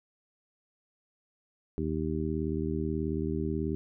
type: harmonic tone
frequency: 78.4 Hz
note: D#2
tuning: 14 cents sharp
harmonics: 1 / 2 / 3 / 4 / 5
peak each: -35 / -35 / -35 / -35 / -35 dBFS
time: 1.78-3.75 s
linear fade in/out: 0 ms
effects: none